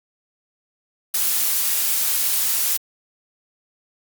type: noise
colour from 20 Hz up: blue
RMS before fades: -20 dBFS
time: 1.14-2.77 s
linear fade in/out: 5 ms
effects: Opus 48 kbps